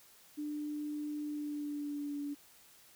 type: tone with pitch glide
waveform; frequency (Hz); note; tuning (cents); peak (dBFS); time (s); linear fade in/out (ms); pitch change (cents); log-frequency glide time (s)
sine; 297.6 to 288; D4 to D4; +23 to -34; -36; 0.37-2.35; 20; -57; 1.24-2.2
effects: white hiss -61 dBFS RMS until 2.95 s